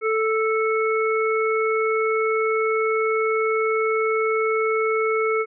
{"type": "harmonic tone", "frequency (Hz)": 440, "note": "A4", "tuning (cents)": 0, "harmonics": [1, 3, 5], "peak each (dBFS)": [-20, -25, -27], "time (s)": [0.01, 5.46], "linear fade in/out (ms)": 50, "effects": []}